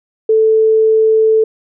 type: tone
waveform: sine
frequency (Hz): 440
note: A4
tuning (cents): 0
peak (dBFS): -7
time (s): 0.29-1.44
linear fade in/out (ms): 5
effects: none